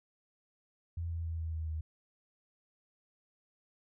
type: tone with pitch steps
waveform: sine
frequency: 84.4 / 83.24 / 82.09 / 80.96 / 79.85 / 78.75 Hz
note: E2 / E2 / E2 / E2 / D#2 / D#2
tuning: +41 / +17 / -7 / -31 / +45 / +21 cents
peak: -34 dBFS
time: 0.97-1.81 s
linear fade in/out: 5 ms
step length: 140 ms
effects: none